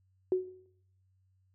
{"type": "tone with exponential decay", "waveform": "sine", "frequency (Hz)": 370, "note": "F#4", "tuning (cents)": 0, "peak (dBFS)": -22, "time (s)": [0.32, 0.66], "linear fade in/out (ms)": 1, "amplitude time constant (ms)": 72, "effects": ["noise-tail reverb RT60 0.7 s tail -18 dB re dry", "added 94 Hz sine -67 dBFS peak until 1.54 s"]}